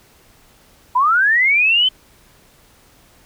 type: linear sweep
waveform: sine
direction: up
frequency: 952 to 3098 Hz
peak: -11 dBFS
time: 0.95-1.89 s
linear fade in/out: 10 ms
effects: pink hiss -51 dBFS RMS until 3.25 s